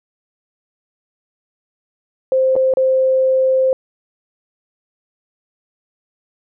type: tone with dropouts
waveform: sine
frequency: 523.3 Hz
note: C5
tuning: in tune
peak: -11 dBFS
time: 2.32-3.73 s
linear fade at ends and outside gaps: 1 ms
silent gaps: 2.555-2.563 / 2.738-2.771 s
effects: none